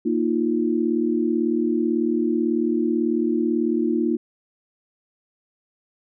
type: chord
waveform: sine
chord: Bb suspended fourth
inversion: none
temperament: equal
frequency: 233.1 / 311.1 / 349.2 Hz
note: Bb3 / Eb4 / F4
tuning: 0 / 0 / 0 cents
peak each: -23 dBFS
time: 0.05-4.17 s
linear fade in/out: 10 ms
effects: none